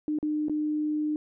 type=tone with dropouts; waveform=sine; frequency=302.8 Hz; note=D#4; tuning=47 cents flat; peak=-25 dBFS; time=0.08-1.16 s; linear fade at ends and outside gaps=1 ms; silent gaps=0.187-0.228 / 0.484-0.496 s; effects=none

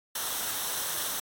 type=noise with comb filter; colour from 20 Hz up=white; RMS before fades=-32 dBFS; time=0.15-1.2 s; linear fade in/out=5 ms; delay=0.42 ms; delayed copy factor=-0.5; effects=AAC 64 kbps

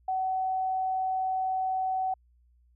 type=tone; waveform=sine; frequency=754 Hz; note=F#5; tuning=32 cents sharp; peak=-26 dBFS; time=0.08-2.14 s; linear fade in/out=5 ms; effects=added 60 Hz sine -60 dBFS peak until 2.75 s

